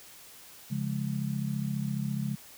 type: chord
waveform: sine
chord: Db major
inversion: none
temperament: just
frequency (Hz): 138.59 / 173.24 / 207.9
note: Db3 / F3 / Ab3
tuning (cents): 0 / -14 / +2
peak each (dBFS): -32 / -36 / -33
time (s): 0.7-2.36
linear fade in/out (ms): 20
effects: white hiss -51 dBFS RMS until 2.57 s